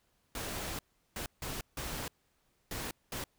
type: noise bursts at uneven times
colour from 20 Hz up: pink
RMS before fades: -39 dBFS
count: 6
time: 0.35-0.79 / 1.16-1.26 / 1.42-1.61 / 1.77-2.08 / 2.71-2.91 / 3.12-3.24 s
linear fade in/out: 2 ms
effects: pink hiss -74 dBFS RMS until 3.38 s